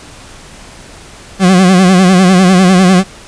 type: tone with vibrato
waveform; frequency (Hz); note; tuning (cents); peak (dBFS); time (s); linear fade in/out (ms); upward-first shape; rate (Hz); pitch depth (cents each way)
40% pulse; 185; F#3; 0; -3; 1.39-3.04; 50; sine; 10; 78
effects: pink hiss -34 dBFS RMS until 3.27 s + resampled to 22050 Hz